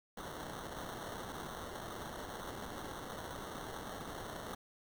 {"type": "noise with sample-and-hold", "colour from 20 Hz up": "blue", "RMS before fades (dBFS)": -45, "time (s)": [0.17, 4.55], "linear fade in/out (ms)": 5, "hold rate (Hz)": 2450, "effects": []}